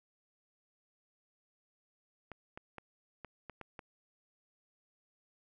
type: clicks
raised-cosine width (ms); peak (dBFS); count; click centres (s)
0.5; -30; 7; 2.317 / 2.575 / 2.783 / 3.247 / 3.497 / 3.613 / 3.792
effects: none